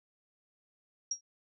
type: tone with exponential decay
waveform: sine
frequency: 5650 Hz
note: F8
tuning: 19 cents sharp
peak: -27 dBFS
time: 1.11-1.21 s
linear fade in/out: 5 ms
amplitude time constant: 20 ms
effects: none